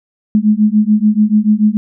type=beating tone pair; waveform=sine; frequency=208.9 / 215.8 Hz; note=G#3 / A3; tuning=+10 / -33 cents; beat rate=6.9 Hz; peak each=-11 dBFS; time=0.35-1.77 s; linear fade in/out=0 ms; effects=none